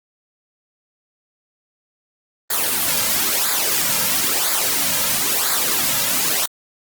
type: noise with flanger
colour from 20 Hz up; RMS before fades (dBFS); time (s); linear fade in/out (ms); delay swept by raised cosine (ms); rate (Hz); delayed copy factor
white; -19; 2.5-6.46; 5; 0.34 to 2.74; 1; -0.7
effects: Opus 24 kbps